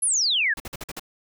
sine exponential sweep, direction down, 11250 to 1613 Hz, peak -19 dBFS, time 0.02-0.54 s, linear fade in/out 10 ms
pink noise bursts, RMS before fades -34 dBFS, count 6, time 0.57-0.996 s, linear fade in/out 5 ms, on 31 ms, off 48 ms
effects none

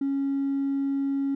sine tone with hard clipping, 276 Hz, C#4, 7 cents flat, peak -24 dBFS, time 0.01-1.35 s, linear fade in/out 5 ms, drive 1 dB, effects none

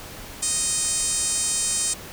5% pulse tone with band-pass filter, 622.3 Hz, D#5, in tune, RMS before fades -24 dBFS, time 0.42-1.94 s, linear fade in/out 10 ms, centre 8600 Hz, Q 3.4, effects pink hiss -39 dBFS RMS until 2.12 s

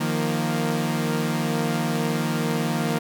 sawtooth chord, Eb suspended second, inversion none, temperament equal with one note detuned, 154.67 / 174.61 / 233.1 Hz, Eb3 / F3 / Bb3, -10 / 0 / 0 cents, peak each -22 / -24 / -22 dBFS, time 0-2.99 s, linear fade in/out 10 ms, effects none

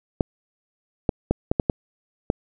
clicks, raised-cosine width 2 ms, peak -5 dBFS, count 7, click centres 0.208 / 1.092 / 1.31 / 1.515 / 1.598 / 1.698 / 2.301 s, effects none

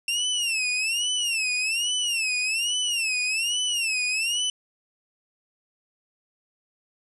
sawtooth tone with vibrato, 2721 Hz, F7, 46 cents flat, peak -20 dBFS, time 0.08-4.5 s, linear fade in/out 2 ms, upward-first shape sine, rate 1.2 Hz, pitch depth 170 cents each way, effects resampled to 24000 Hz + 9-bit

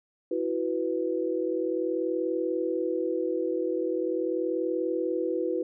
sine chord, E suspended second, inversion none, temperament equal, 329.6 / 370 / 493.9 Hz, E4 / F#4 / B4, 0 / 0 / 0 cents, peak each -30 dBFS, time 0.31-5.63 s, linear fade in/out 5 ms, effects none

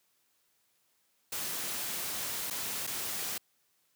white noise with dropouts, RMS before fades -36 dBFS, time 1.32-3.38 s, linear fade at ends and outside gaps 5 ms, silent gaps 2.502-2.507 / 2.868-2.873 s, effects white hiss -73 dBFS RMS until 3.95 s + high-pass 80 Hz 12 dB/octave

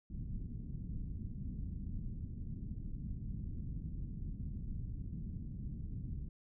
pink low-pass noise, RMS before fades -42 dBFS, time 0.1-6.29 s, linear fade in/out 5 ms, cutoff 210 Hz, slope 24 dB/octave, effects none

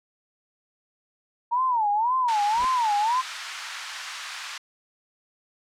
sine tone with vibrato, 922 Hz, A#5, 19 cents flat, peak -20 dBFS, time 1.51-3.22 s, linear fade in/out 20 ms, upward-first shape sine, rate 1.9 Hz, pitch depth 210 cents each way
pink high-pass noise, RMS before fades -34 dBFS, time 2.28-4.58 s, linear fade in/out 5 ms, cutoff 1100 Hz, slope 24 dB/octave
pink noise with exponential growth, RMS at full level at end -32 dBFS, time 2.47-2.65 s, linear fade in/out 5 ms, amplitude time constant 39 ms
effects low-pass 6000 Hz 12 dB/octave

